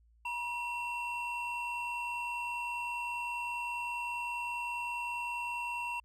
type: tone pair together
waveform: triangle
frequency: 960 / 2715 Hz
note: B5 / F7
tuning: -49 / -50 cents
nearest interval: octave + tritone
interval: 1799 cents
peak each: -35 / -36 dBFS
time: 0.25-6 s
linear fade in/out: 5 ms
effects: added 57 Hz sine -62 dBFS peak until 6.04 s